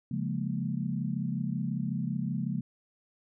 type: chord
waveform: sine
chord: Bb minor seventh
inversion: first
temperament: equal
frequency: 138.59 / 174.61 / 207.7 / 233.1 Hz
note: Db3 / F3 / Ab3 / Bb3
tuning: 0 / 0 / 0 / 0 cents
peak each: -34 / -34 / -35 / -36 dBFS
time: 0.11-2.61 s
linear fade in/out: 5 ms
effects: none